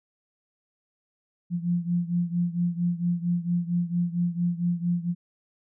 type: beating tone pair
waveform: sine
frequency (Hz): 172.6 / 177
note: F3 / F3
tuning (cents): -20 / +23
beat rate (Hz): 4.4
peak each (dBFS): -25 / -28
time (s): 1.5-5.15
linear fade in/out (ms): 50
effects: none